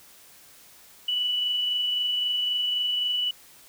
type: tone with amplitude modulation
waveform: sine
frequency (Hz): 2960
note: F#7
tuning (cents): 0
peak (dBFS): -22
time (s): 1.08-3.31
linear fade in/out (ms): 5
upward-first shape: sine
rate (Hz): 23.8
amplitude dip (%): 25
effects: white hiss -52 dBFS RMS until 3.68 s